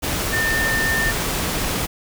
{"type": "tone in noise", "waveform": "sine", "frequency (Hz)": 1800, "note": "A6", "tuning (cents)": 39, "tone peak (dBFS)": -19, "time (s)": [0.32, 1.12], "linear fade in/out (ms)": 20, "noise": "pink", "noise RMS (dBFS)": -23, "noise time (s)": [0.02, 1.87], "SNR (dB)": 1, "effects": []}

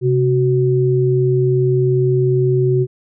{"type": "tone pair together", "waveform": "sine", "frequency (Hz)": [131.38, 371.6], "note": ["C3", "F#4"], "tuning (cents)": [7, 7], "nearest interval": "octave + tritone", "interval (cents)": 1800, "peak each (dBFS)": [-14, -15], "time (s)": [0.01, 2.87], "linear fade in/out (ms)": 50, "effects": []}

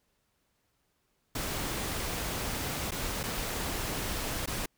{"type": "noise with dropouts", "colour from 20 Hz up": "pink", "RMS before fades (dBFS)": -34, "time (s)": [1.35, 4.66], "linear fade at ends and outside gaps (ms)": 5, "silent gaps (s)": [[2.909, 2.918], [3.232, 3.236], [4.46, 4.474]], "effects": ["pink hiss -75 dBFS RMS until 4.77 s"]}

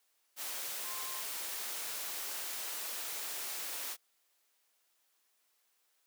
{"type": "tone in noise", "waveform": "sine", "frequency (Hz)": 1052, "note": "C6", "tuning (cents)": 9, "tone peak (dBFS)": -47, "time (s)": [0.83, 1.24], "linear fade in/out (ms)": 50, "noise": "white", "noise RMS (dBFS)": -40, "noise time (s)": [0.36, 3.97], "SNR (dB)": -10, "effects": ["white hiss -75 dBFS RMS until 6.06 s", "high-pass 400 Hz 12 dB/octave"]}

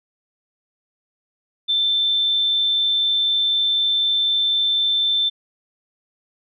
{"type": "tone", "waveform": "sine", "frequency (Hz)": 3548, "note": "A7", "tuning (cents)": 14, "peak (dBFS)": -16, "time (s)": [1.68, 5.3], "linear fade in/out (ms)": 20, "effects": []}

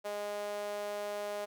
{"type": "tone with high-pass filter", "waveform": "sawtooth", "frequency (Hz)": 206.1, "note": "G#3", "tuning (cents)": -13, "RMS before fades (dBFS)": -38, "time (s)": [0.04, 1.46], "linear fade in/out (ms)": 20, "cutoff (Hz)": 560, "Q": 4.3, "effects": []}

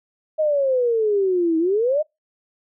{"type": "exponential two-way sweep", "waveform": "sine", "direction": "down then up", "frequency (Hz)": [633, 317.5, 633], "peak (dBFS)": -16, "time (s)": [0.38, 2.03], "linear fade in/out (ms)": 20, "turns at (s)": 1.58, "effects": ["noise-tail reverb RT60 0.2 s tail -26 dB re dry"]}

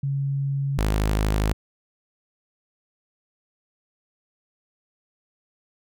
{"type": "tone pair in turn", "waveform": ["sine", "sawtooth"], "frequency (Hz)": [138.6, 52.41], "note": ["C#3", "G#1"], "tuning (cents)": [0, 16], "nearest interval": "octave + perfect fourth", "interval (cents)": 1684, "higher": "first", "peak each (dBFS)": [-22, -16], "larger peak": "second", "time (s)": [[0.03, 0.78], [0.78, 1.53]], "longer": "neither", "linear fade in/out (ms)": 5, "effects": []}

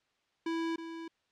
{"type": "tone with echo", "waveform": "square", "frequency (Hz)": 329.6, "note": "E4", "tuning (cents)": 0, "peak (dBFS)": -32, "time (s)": [0.46, 0.76], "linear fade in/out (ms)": 5, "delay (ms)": 320, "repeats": 1, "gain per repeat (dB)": -9, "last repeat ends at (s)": 1.08, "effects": ["white hiss -75 dBFS RMS until 1.31 s", "low-pass 4000 Hz 12 dB/octave"]}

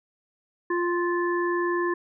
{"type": "harmonic tone", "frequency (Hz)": 349.2, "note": "F4", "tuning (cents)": 0, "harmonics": [1, 3, 5], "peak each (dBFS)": [-24, -29, -31], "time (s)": [0.7, 1.94], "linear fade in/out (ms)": 5, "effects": []}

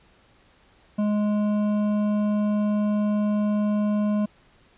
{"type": "tone with hard clipping", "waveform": "triangle", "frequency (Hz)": 208.8, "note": "G#3", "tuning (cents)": 10, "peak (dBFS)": -22, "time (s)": [0.98, 4.26], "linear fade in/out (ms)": 10, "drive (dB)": 13, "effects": ["pink hiss -58 dBFS RMS until 4.77 s", "resampled to 8000 Hz"]}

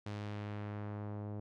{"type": "tone with low-pass filter sweep", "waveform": "sawtooth", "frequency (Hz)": 103.83, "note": "G#2", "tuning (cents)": 0, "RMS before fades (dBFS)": -42, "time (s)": [0.06, 1.4], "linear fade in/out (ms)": 5, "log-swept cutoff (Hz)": [5400, 650], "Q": 0.84, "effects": []}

